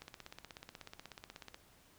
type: click train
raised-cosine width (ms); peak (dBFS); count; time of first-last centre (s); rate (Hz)
0.2; -30; 26; 0.02-1.544; 16.4
effects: pink hiss -65 dBFS RMS until 1.98 s